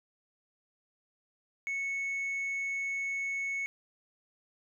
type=tone with tanh clipping; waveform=sine; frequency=2207 Hz; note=C#7; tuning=8 cents flat; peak=-32 dBFS; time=1.67-3.66 s; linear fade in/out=0 ms; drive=2 dB; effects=none